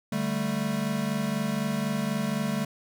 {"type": "chord", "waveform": "square", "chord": "D suspended fourth", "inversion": "none", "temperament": "equal", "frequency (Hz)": [146.83, 196, 220], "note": ["D3", "G3", "A3"], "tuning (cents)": [0, 0, 0], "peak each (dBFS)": [-34, -31, -30], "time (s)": [0.12, 2.65], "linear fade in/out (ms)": 5, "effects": []}